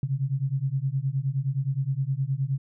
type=beating tone pair; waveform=sine; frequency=130.81 / 140.41 Hz; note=C3 / C#3; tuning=0 / +23 cents; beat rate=9.6 Hz; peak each=-27 dBFS; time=0.03-2.58 s; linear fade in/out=2 ms; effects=none